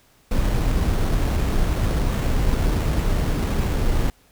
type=noise with sample-and-hold; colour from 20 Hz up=brown; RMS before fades=-20 dBFS; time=0.31-4.1 s; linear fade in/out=2 ms; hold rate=4900 Hz; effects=pink hiss -57 dBFS RMS until 4.31 s

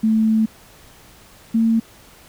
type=tone pair in turn; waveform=sine; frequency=220 / 226.1 Hz; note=A3 / A3; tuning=0 / +47 cents; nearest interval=unison; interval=47 cents; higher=second; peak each=-13 dBFS; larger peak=neither; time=0.03-0.46 / 1.54-1.8 s; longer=first; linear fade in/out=10 ms; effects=pink hiss -47 dBFS RMS until 2.28 s

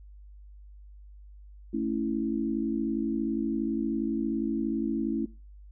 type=chord; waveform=sine; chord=A major; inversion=none; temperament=equal; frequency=220 / 277.2 / 329.6 Hz; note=A3 / C#4 / E4; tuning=0 / 0 / 0 cents; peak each=-31 dBFS; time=1.73-5.26 s; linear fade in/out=10 ms; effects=noise-tail reverb RT60 0.3 s tail -19 dB re dry + added 50 Hz sine -46 dBFS peak until 5.71 s

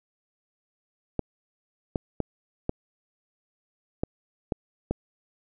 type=clicks; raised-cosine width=2 ms; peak=-12 dBFS; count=7; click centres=1.193 / 1.958 / 2.203 / 2.694 / 4.035 / 4.522 / 4.91 s; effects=none

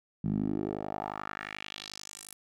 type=tone with band-pass filter sweep; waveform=10% pulse; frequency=51.3 Hz; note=G#1; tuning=21 cents flat; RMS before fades=-36 dBFS; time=0.24-2.34 s; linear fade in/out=5 ms; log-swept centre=170 to 11000 Hz; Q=2.6; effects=none

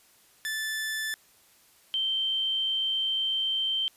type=tone pair in turn; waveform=sawtooth / sine; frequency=1753 / 3123 Hz; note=A6 / G7; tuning=-7 / -7 cents; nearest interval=minor seventh; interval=1000 cents; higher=second; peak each=-26 / -25 dBFS; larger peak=second; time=0.45-1.14 / 1.94-3.88 s; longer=second; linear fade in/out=0 ms; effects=white hiss -60 dBFS RMS until 3.96 s + resampled to 32000 Hz

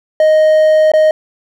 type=tone with dropouts; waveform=triangle; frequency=622.3 Hz; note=D#5; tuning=in tune; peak=-4 dBFS; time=0.2-1.11 s; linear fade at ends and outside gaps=2 ms; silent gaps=0.918-0.936 s; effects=none

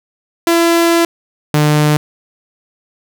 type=tone pair in turn; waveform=sawtooth; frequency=337.1 / 150.16 Hz; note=E4 / D3; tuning=+39 / +39 cents; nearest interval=octave + major second; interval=1400 cents; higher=first; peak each=-5 dBFS; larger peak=neither; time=0.47-1.05 / 1.54-1.97 s; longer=first; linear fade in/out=2 ms; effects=none

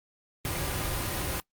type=noise with comb filter; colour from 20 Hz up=pink; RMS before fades=-31 dBFS; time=0.45-1.4 s; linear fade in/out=0 ms; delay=4.5 ms; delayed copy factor=-0.5; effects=noise-tail reverb RT60 0.1 s tail -22 dB re dry + Opus 32 kbps

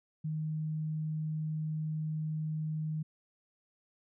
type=tone; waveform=sine; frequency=155.56 Hz; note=D#3; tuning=in tune; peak=-32 dBFS; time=0.24-3.03 s; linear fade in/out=10 ms; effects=none

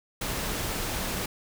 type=noise; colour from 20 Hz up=pink; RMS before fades=-31 dBFS; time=0.21-1.26 s; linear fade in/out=5 ms; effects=none

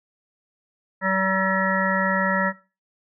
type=harmonic tone; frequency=190.8 Hz; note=G3; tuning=47 cents flat; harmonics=1 / 3 / 5 / 7 / 9 / 10; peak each=-26 / -26 / -26 / -26 / -26 / -26 dBFS; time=1.01-2.53 s; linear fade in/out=50 ms; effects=noise-tail reverb RT60 0.3 s tail -17 dB re dry

